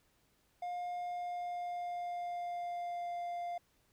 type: tone with pitch glide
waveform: triangle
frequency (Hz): 710 to 698.6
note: F5 to F5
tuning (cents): +28 to 0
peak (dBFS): -35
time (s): 0.62-3.58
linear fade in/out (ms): 5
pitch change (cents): -28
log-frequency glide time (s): 0.95-3.12
effects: pink hiss -73 dBFS RMS until 3.92 s